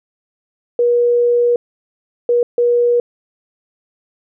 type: tone bursts at uneven times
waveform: sine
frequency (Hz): 480.3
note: B4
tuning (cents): -48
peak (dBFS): -10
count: 3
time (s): 0.79-1.56 / 2.29-2.43 / 2.58-3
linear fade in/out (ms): 2
effects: none